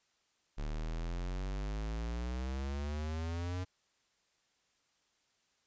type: exponential sweep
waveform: square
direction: up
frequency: 36.31 to 92.6 Hz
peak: -36 dBFS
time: 0.57-3.65 s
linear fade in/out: 20 ms
effects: white hiss -75 dBFS RMS until 5.66 s + resampled to 16000 Hz